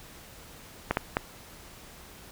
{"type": "clicks", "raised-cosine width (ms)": 0.5, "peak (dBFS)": -9, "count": 3, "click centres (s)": [0.91, 0.971, 1.169], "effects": ["pink hiss -49 dBFS RMS until 2.31 s"]}